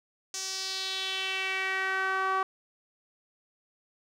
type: tone with band-pass filter sweep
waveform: sawtooth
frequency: 381.3 Hz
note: G4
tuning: 48 cents flat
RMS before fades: -31 dBFS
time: 0.34-2.43 s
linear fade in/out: 2 ms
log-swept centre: 6200 to 1100 Hz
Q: 3.1
effects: none